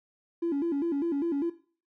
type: tone with vibrato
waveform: triangle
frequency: 308.7 Hz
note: D#4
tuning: 14 cents flat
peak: -22 dBFS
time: 0.42-1.5 s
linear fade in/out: 10 ms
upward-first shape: square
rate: 5 Hz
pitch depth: 160 cents each way
effects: noise-tail reverb RT60 0.4 s tail -18 dB re dry + tanh soft clip ceiling -23 dBFS